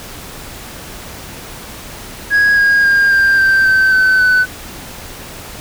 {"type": "tone with pitch steps", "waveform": "sine", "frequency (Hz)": [1656, 1633.2, 1610.7, 1588.5, 1566.7, 1545.1, 1523.8, 1502.9], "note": ["G#6", "G#6", "G6", "G6", "G6", "G6", "G6", "F#6"], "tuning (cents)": [-5, -29, 47, 23, -1, -25, -49, 27], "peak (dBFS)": -5, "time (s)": [2.3, 4.46], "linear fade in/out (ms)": 50, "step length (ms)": 270, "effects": ["tanh soft clip ceiling -7 dBFS", "pink hiss -31 dBFS RMS until 5.6 s"]}